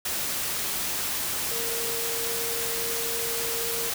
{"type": "tone in noise", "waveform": "sine", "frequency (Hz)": 462.7, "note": "A#4", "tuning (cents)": -13, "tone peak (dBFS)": -34, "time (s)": [1.51, 3.9], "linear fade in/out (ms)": 5, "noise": "white", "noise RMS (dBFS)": -29, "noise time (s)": [0.05, 3.94], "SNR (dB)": -8, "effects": []}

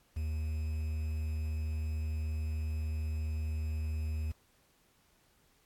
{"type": "tone with quantisation", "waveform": "triangle", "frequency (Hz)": 77.78, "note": "D#2", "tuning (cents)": 0, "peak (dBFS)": -30, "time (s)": [0.16, 4.32], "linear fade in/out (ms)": 10, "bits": 9, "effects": ["pink hiss -69 dBFS RMS until 5.65 s", "AAC 64 kbps"]}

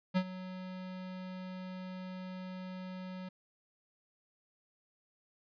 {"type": "tone with ADSR envelope", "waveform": "square", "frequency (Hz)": 185, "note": "F#3", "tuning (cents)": 0, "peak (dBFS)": -26, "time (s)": [0.14, 3.29], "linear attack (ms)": 28, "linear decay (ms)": 64, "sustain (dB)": -16, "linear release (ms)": 7, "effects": ["resampled to 11025 Hz"]}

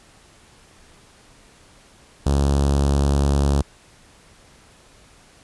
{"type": "tone with notch filter", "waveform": "sawtooth", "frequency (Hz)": 70.2, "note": "C#2", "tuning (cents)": 22, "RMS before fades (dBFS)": -18, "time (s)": [2.26, 3.62], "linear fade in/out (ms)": 5, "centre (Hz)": 2100, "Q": 0.7, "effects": ["pink hiss -51 dBFS RMS until 5.43 s", "resampled to 24000 Hz"]}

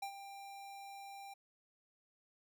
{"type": "tone with ADSR envelope", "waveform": "square", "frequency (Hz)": 792, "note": "G5", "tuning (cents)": 18, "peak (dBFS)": -39, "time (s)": [0.02, 1.34], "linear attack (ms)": 7, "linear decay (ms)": 83, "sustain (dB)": -10, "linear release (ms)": 8, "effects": []}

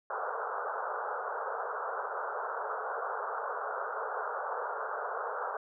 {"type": "band-pass noise", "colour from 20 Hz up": "white", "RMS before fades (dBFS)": -36, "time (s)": [0.1, 5.57], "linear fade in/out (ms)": 2, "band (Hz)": [420, 1500], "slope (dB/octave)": 96, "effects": []}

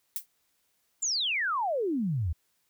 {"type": "noise with exponential decay", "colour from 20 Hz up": "violet", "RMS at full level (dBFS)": -28, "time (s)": [0.16, 0.26], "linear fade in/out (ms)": 1, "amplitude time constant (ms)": 21}
{"type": "exponential sweep", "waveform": "sine", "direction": "down", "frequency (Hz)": [7459, 73.42], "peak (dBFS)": -26, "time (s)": [1.02, 2.33], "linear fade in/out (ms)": 10}
{"effects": ["white hiss -73 dBFS RMS until 2.69 s"]}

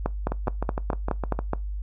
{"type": "two click trains", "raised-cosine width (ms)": 1, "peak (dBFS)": [-10, -13], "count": [8, 8], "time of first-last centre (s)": [[0.06, 1.534], [0.32, 1.39]], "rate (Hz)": [4.75, 6.54], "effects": ["noise-tail reverb RT60 0.2 s tail -21 dB re dry", "added 50 Hz sine -28 dBFS peak until 1.82 s"]}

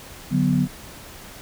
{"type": "chord", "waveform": "sine", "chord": "B minor", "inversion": "first", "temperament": "equal", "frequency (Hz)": [146.83, 185, 246.9], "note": ["D3", "F#3", "B3"], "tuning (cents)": [0, 0, 0], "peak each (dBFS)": -21, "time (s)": [0.3, 0.68], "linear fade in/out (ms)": 50, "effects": ["pink hiss -41 dBFS RMS until 1.41 s"]}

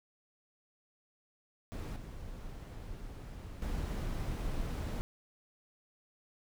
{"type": "noise with level steps", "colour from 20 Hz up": "brown", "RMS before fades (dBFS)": [-39, -45, -36], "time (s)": [1.72, 5.01], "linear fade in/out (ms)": 0, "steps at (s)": [1.96, 3.62], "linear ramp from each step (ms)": 2, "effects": []}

